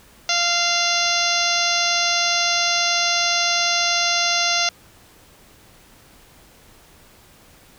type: harmonic tone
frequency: 693 Hz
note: F5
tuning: 14 cents flat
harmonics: 1 / 2 / 3 / 4 / 5 / 6 / 7 / 8 / 9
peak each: -26 / -26 / -26 / -26 / -26 / -26 / -26 / -26 / -26 dBFS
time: 0.29-4.69 s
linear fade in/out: 2 ms
effects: pink hiss -50 dBFS RMS until 7.78 s